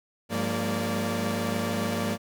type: tone cluster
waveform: sawtooth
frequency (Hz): 100.1 / 176.3 / 203.8 / 230.5 / 579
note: G2 / F3 / G#3 / A#3 / D5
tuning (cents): +37 / +17 / -32 / -19 / -25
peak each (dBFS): -30 / -30 / -31 / -26 / -30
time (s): 0.29-2.18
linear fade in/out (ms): 50
effects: none